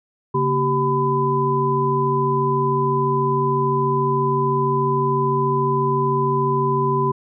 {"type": "tone cluster", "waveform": "sine", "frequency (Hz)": [139, 232.8, 387.2, 1004], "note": ["C#3", "A#3", "G4", "B5"], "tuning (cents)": [5, -2, -21, 28], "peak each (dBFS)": [-22, -28, -21, -20], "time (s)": [0.34, 7.12], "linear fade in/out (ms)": 10, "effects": []}